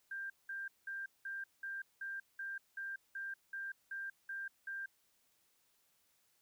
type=tone bursts; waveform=sine; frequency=1587 Hz; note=G6; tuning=21 cents sharp; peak=-40 dBFS; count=13; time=0.11-4.86 s; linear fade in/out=5 ms; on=190 ms; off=190 ms; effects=white hiss -75 dBFS RMS until 6.41 s